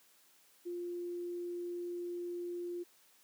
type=tone; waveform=sine; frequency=350 Hz; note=F4; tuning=4 cents sharp; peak=-37 dBFS; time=0.65-2.84 s; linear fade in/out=20 ms; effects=white hiss -66 dBFS RMS until 3.23 s + high-pass 200 Hz 12 dB/octave